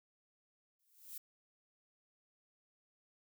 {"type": "noise with exponential growth", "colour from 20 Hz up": "violet", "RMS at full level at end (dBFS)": -44, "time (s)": [0.79, 1.18], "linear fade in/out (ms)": 5, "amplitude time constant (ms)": 84, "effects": []}